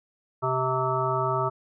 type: harmonic tone with a mistuned harmonic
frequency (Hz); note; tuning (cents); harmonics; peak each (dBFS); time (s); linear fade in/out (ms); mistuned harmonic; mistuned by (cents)
130; C3; -11; 1 / 3 / 5 / 7 / 9 / 10; -30 / -30 / -30 / -30 / -30 / -30; 0.42-1.5; 20; 9; -25
effects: none